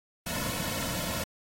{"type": "noise with comb filter", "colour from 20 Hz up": "pink", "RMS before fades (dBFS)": -33, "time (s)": [0.26, 1.24], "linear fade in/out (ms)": 5, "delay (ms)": 2.5, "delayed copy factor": -0.95, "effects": ["AAC 48 kbps"]}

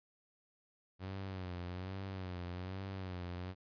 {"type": "tone with vibrato", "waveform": "sawtooth", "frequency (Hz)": 92.5, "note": "F#2", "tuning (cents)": 0, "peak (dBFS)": -37, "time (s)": [0.99, 3.55], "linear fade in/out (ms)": 50, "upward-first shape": "sine", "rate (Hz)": 1.2, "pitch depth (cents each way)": 82, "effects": ["resampled to 11025 Hz"]}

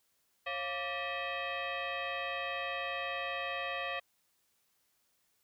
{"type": "tone with frequency modulation", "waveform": "sine", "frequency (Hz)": 698.5, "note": "F5", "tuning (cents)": 0, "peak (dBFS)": -34, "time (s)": [0.46, 4], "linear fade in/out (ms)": 10, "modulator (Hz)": 621, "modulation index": 3.9, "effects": ["white hiss -75 dBFS RMS until 5.43 s"]}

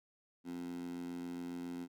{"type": "tone with high-pass filter", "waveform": "15% pulse", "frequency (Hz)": 87.31, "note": "F2", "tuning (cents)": 0, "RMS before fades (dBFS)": -43, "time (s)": [0.44, 1.88], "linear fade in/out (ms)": 50, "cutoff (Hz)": 240, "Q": 4.7, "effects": []}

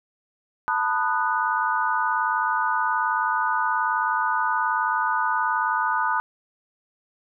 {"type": "chord", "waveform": "sine", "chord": "B dominant seventh", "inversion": "third", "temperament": "just", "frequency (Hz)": [889, 987.8, 1234.7, 1481.6], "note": ["A5", "B5", "D#6", "F#6"], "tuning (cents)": [18, 0, -14, 2], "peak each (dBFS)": -26, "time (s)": [0.68, 6.2], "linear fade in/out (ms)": 0, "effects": []}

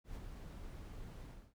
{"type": "noise with ADSR envelope", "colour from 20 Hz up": "brown", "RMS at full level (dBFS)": -45, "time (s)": [0.04, 1.54], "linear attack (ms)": 110, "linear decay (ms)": 39, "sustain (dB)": -4, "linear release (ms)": 290, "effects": []}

